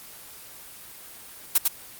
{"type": "noise with echo", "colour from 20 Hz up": "blue", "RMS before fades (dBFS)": -17, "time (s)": [1.55, 1.58], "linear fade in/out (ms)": 5, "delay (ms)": 100, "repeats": 1, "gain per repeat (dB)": -3, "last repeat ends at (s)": 1.68, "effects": ["white hiss -44 dBFS RMS until 1.99 s", "Opus 24 kbps"]}